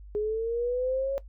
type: linear sweep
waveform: sine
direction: up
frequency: 415.3 to 554 Hz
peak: -25 dBFS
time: 0.15-1.18 s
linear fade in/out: 0 ms
effects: noise-tail reverb RT60 0.1 s tail -17 dB re dry + added 50 Hz sine -43 dBFS peak until 1.28 s